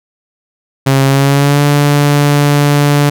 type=tone with pitch glide; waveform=sawtooth; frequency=135.9 to 144.82 Hz; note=C#3 to D3; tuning=-34 to -24 cents; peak=-3 dBFS; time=0.86-3.1 s; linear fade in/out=10 ms; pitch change=+110 cents; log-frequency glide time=1.05-1.62 s; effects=none